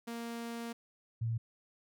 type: tone pair in turn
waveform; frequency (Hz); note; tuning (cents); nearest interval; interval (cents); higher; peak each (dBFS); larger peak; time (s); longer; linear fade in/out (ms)
sawtooth / sine; 233.1 / 114.35; A#3 / A#2; 0 / -33; octave; 1233; first; -35 / -31; second; 0.07-0.73 / 1.21-1.38; first; 10
effects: none